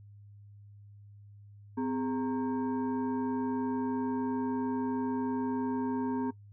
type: tone with frequency modulation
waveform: sine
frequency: 256.5 Hz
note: C4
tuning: 34 cents flat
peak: -29 dBFS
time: 1.77-6.31 s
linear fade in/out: 10 ms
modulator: 670 Hz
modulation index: 0.73
effects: noise-tail reverb RT60 0.1 s tail -19 dB re dry + added 102 Hz sine -50 dBFS peak until 6.52 s